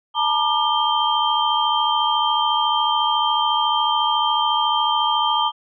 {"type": "tone cluster", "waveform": "sine", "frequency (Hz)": [873, 947, 1197, 3152], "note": ["A5", "A#5", "D6", "G7"], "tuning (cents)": [-14, 27, 33, 9], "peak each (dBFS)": -22, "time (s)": [0.14, 5.52], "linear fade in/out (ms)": 50, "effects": []}